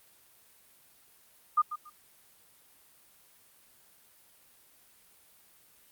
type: tone with echo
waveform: sine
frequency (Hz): 1214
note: D#6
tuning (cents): -43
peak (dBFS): -20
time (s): 1.57-1.62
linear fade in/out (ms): 10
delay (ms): 140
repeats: 2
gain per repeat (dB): -13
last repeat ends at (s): 1.9
effects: white hiss -61 dBFS RMS until 5.91 s + Opus 32 kbps